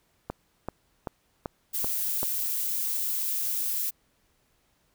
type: click train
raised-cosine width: 1 ms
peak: -17 dBFS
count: 6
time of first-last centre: 0.3-2.231 s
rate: 2.59 Hz
type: noise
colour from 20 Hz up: violet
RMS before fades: -29 dBFS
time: 1.73-3.91 s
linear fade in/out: 20 ms
effects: pink hiss -69 dBFS RMS until 4.94 s